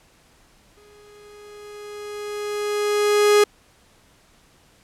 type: tone with exponential growth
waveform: 45% pulse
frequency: 415.3 Hz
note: G#4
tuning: in tune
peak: -11 dBFS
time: 0.77-3.44 s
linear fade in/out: 5 ms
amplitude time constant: 580 ms
effects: pink hiss -56 dBFS RMS until 4.83 s + low-pass 11000 Hz 12 dB/octave